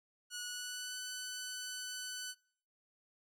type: tone with pitch glide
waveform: 10% pulse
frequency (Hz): 1462 to 1498.8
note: F#6 to F#6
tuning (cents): -21 to +22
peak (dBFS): -32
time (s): 0.3-2.35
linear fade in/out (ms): 50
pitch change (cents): +43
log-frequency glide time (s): 0.41-0.97
effects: noise-tail reverb RT60 0.6 s tail -25 dB re dry